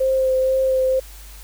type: tone with vibrato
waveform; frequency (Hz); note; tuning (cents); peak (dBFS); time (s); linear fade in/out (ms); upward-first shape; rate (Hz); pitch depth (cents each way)
sine; 523.3; C5; 0; -15; 0-1; 10; sine; 2.1; 14
effects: added 50 Hz sine -38 dBFS peak until 1.43 s + white hiss -44 dBFS RMS until 1.43 s